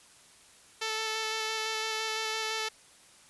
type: tone with vibrato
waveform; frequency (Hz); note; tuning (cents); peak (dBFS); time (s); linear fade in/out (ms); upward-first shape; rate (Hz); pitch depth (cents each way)
5% pulse; 440; A4; 0; -19; 0.81-2.69; 10; square; 5.9; 10
effects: white hiss -57 dBFS RMS until 3.29 s + resampled to 24000 Hz